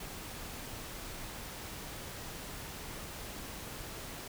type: noise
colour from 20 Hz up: pink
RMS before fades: -44 dBFS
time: 0-4.28 s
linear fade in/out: 5 ms
effects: none